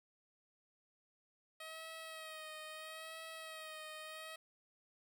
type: tone with vibrato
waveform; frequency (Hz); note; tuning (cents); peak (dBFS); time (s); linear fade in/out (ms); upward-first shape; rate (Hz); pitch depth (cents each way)
10% pulse; 633; D#5; +30; -39; 1.6-4.36; 5; sine; 0.76; 35
effects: none